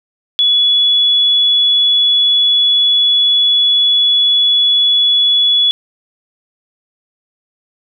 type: tone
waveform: sine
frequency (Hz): 3402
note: G#7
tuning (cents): +41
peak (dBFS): -8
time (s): 0.39-5.71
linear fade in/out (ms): 0
effects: none